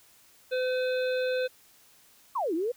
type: harmonic tone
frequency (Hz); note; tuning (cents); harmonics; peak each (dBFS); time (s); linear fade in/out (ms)
509; C5; -48; 1 / 3 / 5 / 7 / 8; -26 / -36 / -40 / -43 / -44; 0.51-1.48; 20
type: exponential two-way sweep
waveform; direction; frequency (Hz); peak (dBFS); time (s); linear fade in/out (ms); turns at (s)
sine; down then up; 1182 to 308.2 to 512; -26; 2.35-2.72; 10; 2.54
effects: white hiss -59 dBFS RMS until 2.76 s